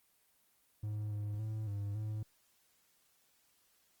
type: tone with pitch steps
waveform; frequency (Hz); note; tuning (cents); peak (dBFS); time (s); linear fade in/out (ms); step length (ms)
triangle; 105.8 / 104.1 / 108.8 / 101.4 / 107.5; G#2 / G#2 / A2 / G#2 / A2; +33 / +5 / -19 / -41 / -40; -34; 0.83-2.23; 5; 280
effects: white hiss -72 dBFS RMS until 4 s + Opus 24 kbps